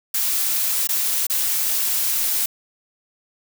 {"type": "noise with dropouts", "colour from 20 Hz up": "blue", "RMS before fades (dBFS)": -21, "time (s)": [0.14, 2.46], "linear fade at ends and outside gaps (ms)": 5, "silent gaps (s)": [[0.873, 0.889], [1.268, 1.298]], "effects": []}